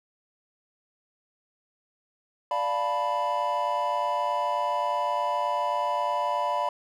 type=chord; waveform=triangle; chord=B half-diminished seventh; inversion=first; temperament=equal; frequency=587.3 / 698.5 / 880 / 987.8 Hz; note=D5 / F5 / A5 / B5; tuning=0 / 0 / 0 / 0 cents; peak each=-29 / -30 / -31 / -25 dBFS; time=2.51-6.69 s; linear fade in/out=2 ms; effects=none